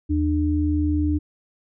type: tone pair together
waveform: sine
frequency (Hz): 80.15 / 299.9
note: E2 / D4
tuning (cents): -48 / +36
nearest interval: octave + major seventh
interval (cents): 2284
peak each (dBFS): -21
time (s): 0.09-1.19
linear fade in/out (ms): 20
effects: none